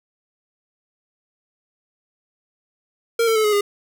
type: tone with pitch steps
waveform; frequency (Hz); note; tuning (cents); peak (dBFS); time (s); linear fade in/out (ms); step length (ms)
square; 462.3 / 448.1 / 434.3 / 421 / 408.1; A#4 / A4 / A4 / G#4 / G#4; -14 / +32 / -23 / +24 / -30; -16; 3.19-3.61; 5; 84
effects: none